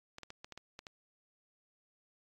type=clicks; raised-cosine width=0.2 ms; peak=-29 dBFS; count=8; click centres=0.184 / 0.233 / 0.304 / 0.445 / 0.523 / 0.576 / 0.791 / 0.868 s; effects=AAC 32 kbps